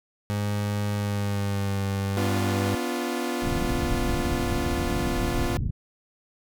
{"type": "tone with pitch glide", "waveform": "30% pulse", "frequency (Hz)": [103, 98.35], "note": ["G#2", "G2"], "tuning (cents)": [-14, 6], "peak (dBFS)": -22, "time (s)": [0.3, 2.75], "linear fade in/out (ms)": 0, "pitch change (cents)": -80, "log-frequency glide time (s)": [0.95, 1.8]}
{"type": "chord", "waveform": "sawtooth", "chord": "B diminished", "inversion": "none", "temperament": "equal with one note detuned", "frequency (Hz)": [246.9, 286.8, 349.2], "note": ["B3", "D4", "F4"], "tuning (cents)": [0, -41, 0], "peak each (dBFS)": [-26, -29, -26], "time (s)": [2.17, 5.57], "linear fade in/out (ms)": 0}
{"type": "low-pass noise", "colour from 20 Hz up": "pink", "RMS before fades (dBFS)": -28, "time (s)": [3.42, 5.71], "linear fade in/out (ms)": 10, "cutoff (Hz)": 220, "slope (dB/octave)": 24}
{"effects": []}